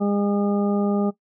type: harmonic tone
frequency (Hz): 203.1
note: G#3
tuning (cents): -38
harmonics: 1 / 2 / 3 / 4 / 6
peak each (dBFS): -20 / -26 / -30 / -32 / -36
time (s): 0-1.11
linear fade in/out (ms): 20
effects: noise-tail reverb RT60 0.1 s tail -17 dB re dry